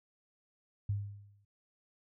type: tone with exponential decay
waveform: sine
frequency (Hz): 101.4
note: G#2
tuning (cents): -41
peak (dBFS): -28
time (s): 0.89-1.45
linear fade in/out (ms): 5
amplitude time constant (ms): 120
effects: none